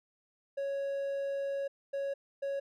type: tone bursts at uneven times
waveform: triangle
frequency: 554.4 Hz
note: C#5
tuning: in tune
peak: -30 dBFS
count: 3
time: 0.57-1.68 / 1.93-2.14 / 2.42-2.6 s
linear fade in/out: 10 ms
effects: none